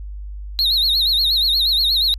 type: tone with vibrato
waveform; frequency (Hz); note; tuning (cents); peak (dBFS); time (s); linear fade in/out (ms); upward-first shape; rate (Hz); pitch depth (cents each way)
triangle; 3988; B7; +16; -13; 0.59-2.14; 0; sine; 8.4; 150
effects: added 50 Hz sine -28 dBFS peak until 2.18 s